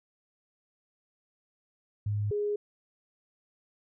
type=tone pair in turn; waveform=sine; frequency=103.83 / 414.2 Hz; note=G#2 / G#4; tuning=0 / -5 cents; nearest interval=2 octaves; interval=2395 cents; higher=second; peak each=-27 dBFS; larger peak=neither; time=2.06-2.31 / 2.31-2.56 s; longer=neither; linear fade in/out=5 ms; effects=none